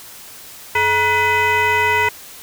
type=tone with frequency modulation; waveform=sine; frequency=1480 Hz; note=F#6; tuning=in tune; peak=-11 dBFS; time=0.75-2.09 s; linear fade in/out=5 ms; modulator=525 Hz; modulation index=1.9; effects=tanh soft clip ceiling -11 dBFS + white hiss -38 dBFS RMS until 2.42 s